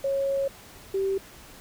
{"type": "tone pair in turn", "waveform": "sine", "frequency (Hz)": [549, 388.2], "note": ["C#5", "G4"], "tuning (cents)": [-17, -17], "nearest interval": "tritone", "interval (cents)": 600, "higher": "first", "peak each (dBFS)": -23, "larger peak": "neither", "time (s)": [[0.04, 0.48], [0.94, 1.18]], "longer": "first", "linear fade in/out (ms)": 5, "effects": ["pink hiss -48 dBFS RMS until 1.6 s"]}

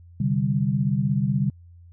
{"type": "chord", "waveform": "sine", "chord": "C suspended second", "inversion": "none", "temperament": "just", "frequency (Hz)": [130.81, 147.16, 196.22], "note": ["C3", "D3", "G3"], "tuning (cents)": [0, 4, 2], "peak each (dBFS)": -24, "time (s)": [0.2, 1.5], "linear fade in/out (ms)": 5, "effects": ["added 86 Hz sine -45 dBFS peak until 1.92 s"]}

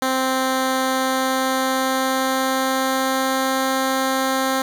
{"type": "tone with pitch glide", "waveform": "10% pulse", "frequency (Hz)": [261.6, 264.5], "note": ["C4", "C4"], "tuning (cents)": [0, 19], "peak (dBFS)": -10, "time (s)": [0.02, 4.62], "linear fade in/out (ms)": 2, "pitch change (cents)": 19, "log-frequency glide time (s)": [0.79, 3.65], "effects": []}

